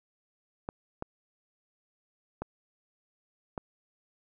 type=clicks; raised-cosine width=1 ms; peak=-20 dBFS; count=4; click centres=0.689 / 1.024 / 2.42 / 3.578 s; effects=none